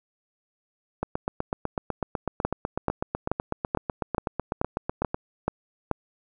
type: two click trains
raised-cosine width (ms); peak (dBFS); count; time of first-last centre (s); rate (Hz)
1; -9 / -12; 9 / 34; 2.45-5.913 / 1.03-5.145; 2.31 / 8.02
effects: none